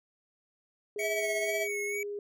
sine tone with pitch glide, 415.3 to 409.3 Hz, G#4 to G#4, 0 to -25 cents, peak -34 dBFS, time 0.96-2.19 s, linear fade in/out 2 ms, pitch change -25 cents, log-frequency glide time 1.16-1.65 s
square tone with tremolo, 650 Hz, E5, 24 cents flat, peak -30 dBFS, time 0.98-1.68 s, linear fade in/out 50 ms, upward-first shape triangle, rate 16 Hz, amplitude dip 55%
square tone with vibrato, 2233 Hz, C#7, 12 cents sharp, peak -34 dBFS, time 0.99-2.03 s, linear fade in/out 2 ms, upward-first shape sine, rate 2.1 Hz, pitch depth 44 cents each way
effects none

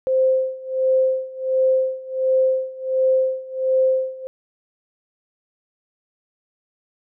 sine tone with tremolo, 522 Hz, C5, 4 cents flat, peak -13 dBFS, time 0.07-4.27 s, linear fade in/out 0 ms, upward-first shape sine, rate 1.4 Hz, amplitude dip 90%, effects none

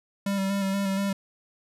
square tone with vibrato, 196 Hz, G3, in tune, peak -25 dBFS, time 0.26-1.13 s, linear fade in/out 5 ms, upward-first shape square, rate 4.2 Hz, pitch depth 23 cents each way, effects resampled to 32000 Hz

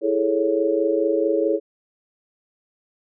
sine chord, A major seventh, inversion second, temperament equal, 329.6 / 415.3 / 440 / 554.4 Hz, E4 / G#4 / A4 / C#5, 0 / 0 / 0 / 0 cents, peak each -23 dBFS, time 0.01-1.6 s, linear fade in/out 50 ms, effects none

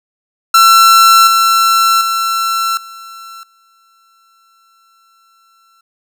45% pulse tone with level steps, 1350 Hz, E6, 41 cents sharp, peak -4 / -8 / -13 / -30 / -49 dBFS, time 0.54-5.81 s, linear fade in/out 5 ms, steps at 1.27 / 2.01 / 2.77 / 3.43 s, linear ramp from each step 2 ms, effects none

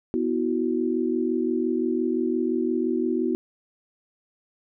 sine chord, B suspended fourth, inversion none, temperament equal with one note detuned, 246.9 / 324.2 / 370 Hz, B3 / E4 / F#4, 0 / -29 / 0 cents, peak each -26 dBFS, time 0.14-3.35 s, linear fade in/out 0 ms, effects none

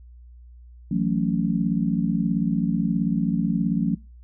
sine chord, F# minor seventh, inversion third, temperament just, 166.5 / 185 / 222 / 277.5 Hz, E3 / F#3 / A3 / C#4, +18 / 0 / +16 / +2 cents, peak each -26 / -24 / -25 / -28 dBFS, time 0.91-3.95 s, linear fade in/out 5 ms, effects noise-tail reverb RT60 0.3 s tail -24 dB re dry + added 60 Hz sine -43 dBFS peak until 4.23 s

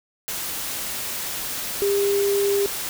sine tone in noise, 401.1 Hz, G4, 40 cents sharp, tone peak -18 dBFS, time 1.82-2.66 s, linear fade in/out 0 ms, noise white, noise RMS -29 dBFS, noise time 0.28-2.89 s, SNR +8 dB, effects none

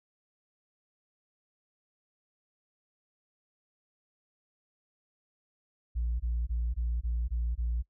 sine tone bursts, 58.4 Hz, A#1, 4 cents sharp, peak -26 dBFS, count 7, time 5.95-7.826 s, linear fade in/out 20 ms, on 250 ms, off 21 ms, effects noise-tail reverb RT60 0.1 s tail -23 dB re dry + tanh soft clip ceiling -25 dBFS

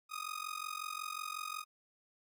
sawtooth tone with amplitude modulation, 1244.5 Hz, D#6, in tune, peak -32 dBFS, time 0.09-1.65 s, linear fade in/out 50 ms, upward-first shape sine, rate 45.5 Hz, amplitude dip 90%, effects none

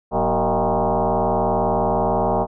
sine tone with frequency modulation, 100.5 Hz, G2, 44 cents sharp, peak -16 dBFS, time 0.11-2.47 s, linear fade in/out 50 ms, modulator 141 Hz, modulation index 6.2, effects none

